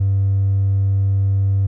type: tone with hard clipping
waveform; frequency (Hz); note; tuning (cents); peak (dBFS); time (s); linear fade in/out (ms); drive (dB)
sine; 98; G2; 0; -14; 0-1.67; 10; 1
effects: none